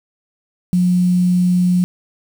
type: tone with quantisation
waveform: sine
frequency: 179.5 Hz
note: F3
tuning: 48 cents sharp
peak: -11 dBFS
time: 0.73-1.84 s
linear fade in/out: 0 ms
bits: 6
effects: none